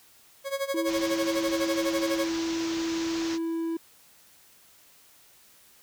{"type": "tone with tremolo", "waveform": "40% pulse", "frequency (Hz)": 550, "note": "C#5", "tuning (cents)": -14, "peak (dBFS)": -24, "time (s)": [0.44, 2.29], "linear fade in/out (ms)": 50, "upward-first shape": "sine", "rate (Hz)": 12, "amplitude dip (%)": 85}
{"type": "tone", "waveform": "triangle", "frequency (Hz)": 329.6, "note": "E4", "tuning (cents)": 0, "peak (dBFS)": -25, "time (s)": [0.74, 3.77], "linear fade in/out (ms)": 5}
{"type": "low-pass noise", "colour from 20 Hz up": "white", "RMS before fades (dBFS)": -38, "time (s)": [0.85, 3.39], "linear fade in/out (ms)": 50, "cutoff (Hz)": 6500, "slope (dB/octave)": 48}
{"effects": ["white hiss -57 dBFS RMS until 5.82 s"]}